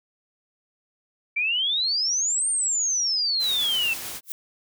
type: exponential two-way sweep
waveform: sine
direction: up then down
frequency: 2304 to 8950 to 2620 Hz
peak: -21 dBFS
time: 1.36-3.94 s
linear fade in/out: 10 ms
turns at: 2.49 s
type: noise with tremolo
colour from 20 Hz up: white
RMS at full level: -33 dBFS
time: 3.39-4.21 s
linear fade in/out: 50 ms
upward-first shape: triangle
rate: 9.2 Hz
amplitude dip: 25%
type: noise with exponential growth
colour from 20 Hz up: violet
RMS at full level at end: -27 dBFS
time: 4.23-4.32 s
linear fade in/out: 0 ms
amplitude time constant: 18 ms
effects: none